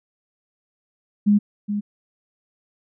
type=tone with echo; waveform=sine; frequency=206.1 Hz; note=G#3; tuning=13 cents flat; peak=-12 dBFS; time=1.26-1.39 s; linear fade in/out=20 ms; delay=420 ms; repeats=1; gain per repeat=-9 dB; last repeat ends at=1.81 s; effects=none